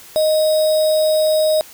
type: tone with sample-and-hold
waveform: sine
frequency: 622 Hz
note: D#5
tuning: 1 cent flat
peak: -12 dBFS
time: 0.16-1.61 s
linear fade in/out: 0 ms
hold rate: 4410 Hz
effects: white hiss -41 dBFS RMS until 1.73 s